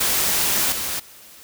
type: noise with level steps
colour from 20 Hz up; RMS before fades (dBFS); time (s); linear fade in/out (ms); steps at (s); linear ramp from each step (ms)
white; -20 / -26; 0-1; 10; 0.72; 2
effects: white hiss -45 dBFS RMS until 1.43 s